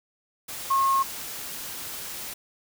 sine tone in noise, 1082 Hz, C#6, 42 cents flat, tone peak -19 dBFS, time 0.7-1.03 s, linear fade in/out 10 ms, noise white, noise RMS -36 dBFS, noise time 0.48-2.34 s, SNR +14 dB, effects none

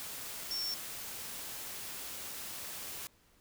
sine tone in noise, 5450 Hz, F8, 43 cents flat, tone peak -34 dBFS, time 0.51-0.74 s, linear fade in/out 0 ms, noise white, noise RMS -43 dBFS, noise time 0-3.07 s, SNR +6 dB, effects pink hiss -67 dBFS RMS until 3.4 s

